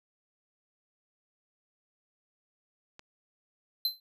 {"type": "click", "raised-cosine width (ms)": 0.2, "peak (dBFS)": -30, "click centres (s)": 2.994}
{"type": "tone with exponential decay", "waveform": "square", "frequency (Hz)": 4085, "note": "C8", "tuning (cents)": -42, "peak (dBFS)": -23, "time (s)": [3.85, 4], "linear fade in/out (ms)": 2, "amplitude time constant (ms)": 31}
{"effects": []}